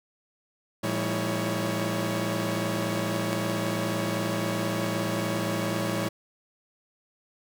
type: tone cluster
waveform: sawtooth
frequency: 113 / 172.2 / 202.2 / 321.8 / 559 Hz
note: A2 / F3 / G#3 / E4 / C#5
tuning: +47 / -24 / -46 / -42 / +14 cents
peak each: -29 dBFS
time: 0.83-6.09 s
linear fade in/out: 10 ms
effects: none